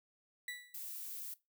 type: tone with exponential decay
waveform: 35% pulse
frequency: 1964 Hz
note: B6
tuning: 10 cents flat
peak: -37 dBFS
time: 0.48-0.84 s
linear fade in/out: 2 ms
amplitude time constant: 78 ms
type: noise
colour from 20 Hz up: violet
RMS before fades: -45 dBFS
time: 0.74-1.34 s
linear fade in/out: 5 ms
effects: noise-tail reverb RT60 0.2 s tail -18 dB re dry